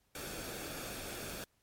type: noise with comb filter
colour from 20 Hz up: pink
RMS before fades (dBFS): -43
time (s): 0.15-1.44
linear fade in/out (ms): 2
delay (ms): 1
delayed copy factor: -0.5
effects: pink hiss -75 dBFS RMS until 1.62 s + MP3 64 kbps